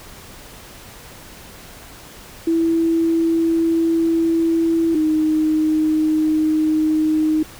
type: tone pair in turn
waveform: sine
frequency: 329.6 / 311.1 Hz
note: E4 / D#4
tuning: 0 / 0 cents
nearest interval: minor second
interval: 100 cents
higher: first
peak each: -14 dBFS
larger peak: neither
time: 2.47-4.95 / 4.95-7.43 s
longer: neither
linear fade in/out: 5 ms
effects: pink hiss -40 dBFS RMS until 7.59 s